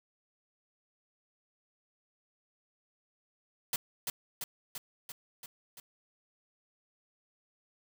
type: noise with echo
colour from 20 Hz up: white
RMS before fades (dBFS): -32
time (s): 3.73-3.76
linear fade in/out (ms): 2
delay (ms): 340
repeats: 6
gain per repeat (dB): -3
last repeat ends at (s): 5.8
effects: none